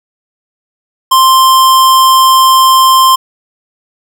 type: tone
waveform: square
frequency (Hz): 1050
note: C6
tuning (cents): +6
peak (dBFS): -4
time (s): 1.11-3.16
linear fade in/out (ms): 10
effects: none